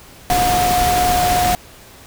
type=tone in noise; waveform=sine; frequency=720 Hz; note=F#5; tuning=47 cents flat; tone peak=-14 dBFS; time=0.3-1.55 s; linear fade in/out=0 ms; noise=pink; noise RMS=-20 dBFS; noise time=0.3-1.55 s; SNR=+3 dB; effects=pink hiss -42 dBFS RMS until 2.06 s